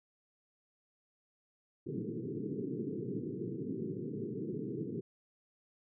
white band-pass noise, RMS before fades -39 dBFS, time 1.86-5.01 s, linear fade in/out 10 ms, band 110 to 440 Hz, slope 96 dB/octave, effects none

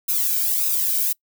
violet noise with flanger, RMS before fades -21 dBFS, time 0.08-1.13 s, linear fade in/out 10 ms, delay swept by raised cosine 0.78 to 1.31 ms, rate 1.7 Hz, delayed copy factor +0.95, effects noise-tail reverb RT60 0.1 s tail -25 dB re dry

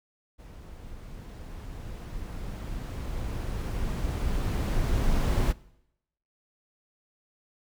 brown noise with level ramp, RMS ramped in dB -45 to -23 dBFS, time 0.38-5.53 s, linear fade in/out 20 ms, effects noise-tail reverb RT60 0.8 s tail -21 dB re dry

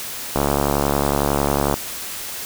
click train, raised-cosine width 1 ms, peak -4 dBFS, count 99, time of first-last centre 0.36-1.74 s, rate 71 Hz, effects white hiss -30 dBFS RMS until 2.45 s

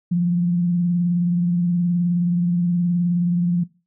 sine tone with vibrato, 174.61 Hz, F3, in tune, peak -16 dBFS, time 0.11-3.64 s, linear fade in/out 10 ms, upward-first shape triangle, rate 19 Hz, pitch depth 44 cents each way, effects noise-tail reverb RT60 0.3 s tail -20 dB re dry

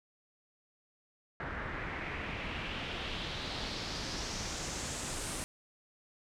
pink noise with low-pass filter sweep, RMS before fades -39 dBFS, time 1.4-5.44 s, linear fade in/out 0 ms, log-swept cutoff 1600 to 9400 Hz, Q 2.6, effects none

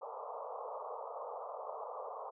pink band-pass noise, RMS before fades -44 dBFS, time 0.01-2.31 s, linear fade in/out 20 ms, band 450 to 1200 Hz, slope 96 dB/octave, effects none

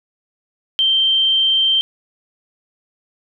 sine tone, 3136 Hz, G7, in tune, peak -12 dBFS, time 0.79-1.81 s, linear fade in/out 0 ms, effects none

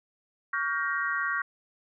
sine chord, G half-diminished seventh, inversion second, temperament just, 1128.9 / 1411.2 / 1568 / 1881.6 Hz, Db6 / F6 / G6 / Bb6, +31 / +18 / 0 / +16 cents, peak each -32 dBFS, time 0.53-1.42 s, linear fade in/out 5 ms, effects none

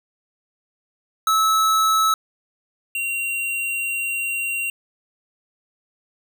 square tone pair in turn, 1300 / 2755 Hz, E6 / F7, -24 / -24 cents, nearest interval octave + minor second, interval 1300 cents, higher second, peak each -16 / -23 dBFS, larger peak first, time 1.27-2.14 / 2.95-4.7 s, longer second, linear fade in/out 2 ms, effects none

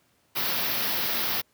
white band-stop noise, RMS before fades -27 dBFS, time 0.35-1.42 s, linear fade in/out 20 ms, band 5400 to 12000 Hz, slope 48 dB/octave, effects pink hiss -66 dBFS RMS until 1.53 s + high-pass 100 Hz 12 dB/octave

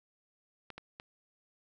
clicks, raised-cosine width 0.3 ms, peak -28 dBFS, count 3, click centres 0.703 / 0.78 / 0.999 s, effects none

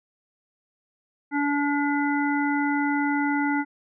harmonic tone, 287.6 Hz, D4, 36 cents flat, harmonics 1 / 3 / 5 / 7, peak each -23 / -28 / -30 / -31 dBFS, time 1.31-3.65 s, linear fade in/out 50 ms, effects none

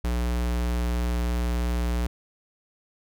square tone, 59.8 Hz, A#1, 45 cents sharp, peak -24 dBFS, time 0.04-2.07 s, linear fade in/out 5 ms, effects none

